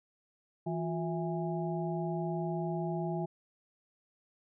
harmonic tone with a mistuned harmonic, 164.81 Hz, E3, in tune, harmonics 1 / 2 / 4 / 5, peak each -34 / -37 / -40 / -41 dBFS, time 0.66-3.26 s, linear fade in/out 10 ms, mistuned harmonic 2, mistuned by +130 cents, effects none

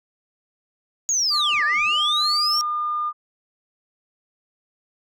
sine linear two-way sweep, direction down then up, 6800 to 1661.2 to 5620 Hz, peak -17 dBFS, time 1.09-2.61 s, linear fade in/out 0 ms, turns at 1.64 s
sine tone with pitch glide, 1196 to 1209.9 Hz, D6 to D#6, +31 to -49 cents, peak -21 dBFS, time 1.3-3.13 s, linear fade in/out 50 ms, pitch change +20 cents, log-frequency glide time 1.64-1.79 s
effects tanh soft clip ceiling -14 dBFS

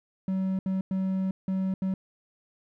triangle tone bursts at uneven times, 189.7 Hz, F#3, 43 cents sharp, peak -23 dBFS, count 5, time 0.28-0.59 / 0.66-0.81 / 0.91-1.31 / 1.48-1.74 / 1.82-1.94 s, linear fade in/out 2 ms, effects none

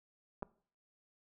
clicks, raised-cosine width 1 ms, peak -29 / -25 dBFS, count 2, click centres 0.424 / 0.429 s, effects noise-tail reverb RT60 0.5 s tail -22 dB re dry

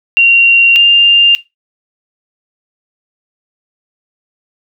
sine tone pair in turn, 2758 / 2797 Hz, F7 / F7, -22 / +2 cents, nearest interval unison, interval 24 cents, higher second, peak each -3 dBFS, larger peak neither, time 0.17-0.76 / 0.76-1.35 s, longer neither, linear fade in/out 0 ms, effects noise-tail reverb RT60 0.2 s tail -17 dB re dry

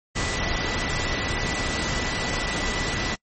sine tone in noise, 1975.5 Hz, B6, in tune, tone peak -32 dBFS, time 0.15-3.16 s, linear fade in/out 20 ms, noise pink, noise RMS -26 dBFS, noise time 0.15-3.16 s, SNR -9 dB, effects noise-tail reverb RT60 0.1 s tail -26 dB re dry + MP3 32 kbps

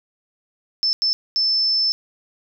sine tone bursts at uneven times, 5280 Hz, E8, 2 cents sharp, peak -16 dBFS, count 3, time 0.83-0.93 / 1.02-1.13 / 1.36-1.92 s, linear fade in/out 0 ms, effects none

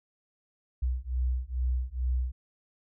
sine beating tone pair, 61.74 / 64.04 Hz, B1 / C2, 0 / -37 cents, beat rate 2.3 Hz, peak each -29 dBFS, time 0.82-2.32 s, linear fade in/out 10 ms, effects tanh soft clip ceiling -20 dBFS

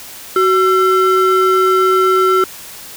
triangle ring-modulated tone, 860 Hz, A5, 40 cents flat, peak -4 dBFS, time 0.36-2.44 s, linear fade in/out 2 ms, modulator 486 Hz, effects white hiss -33 dBFS RMS until 2.96 s

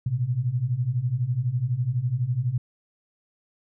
sine beating tone pair, 116.3 / 128.3 Hz, A#2 / C3, -4 / -34 cents, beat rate 12 Hz, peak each -27 / -24 dBFS, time 0.06-2.58 s, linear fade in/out 5 ms, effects none

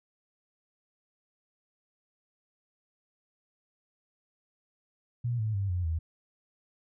sine tone with pitch steps, 120.1 / 108.87 / 98.69 / 89.46 / 81.09 Hz, B2 / A2 / G2 / F2 / E2, -48 / -18 / +12 / +42 / -28 cents, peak -27 dBFS, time 5.24-5.99 s, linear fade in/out 10 ms, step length 150 ms, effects none

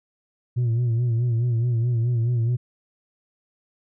sine tone with vibrato, 118.4 Hz, A#2, 27 cents sharp, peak -16 dBFS, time 0.56-2.57 s, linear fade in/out 20 ms, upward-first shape sine, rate 4.7 Hz, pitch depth 74 cents each way, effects tanh soft clip ceiling -18 dBFS

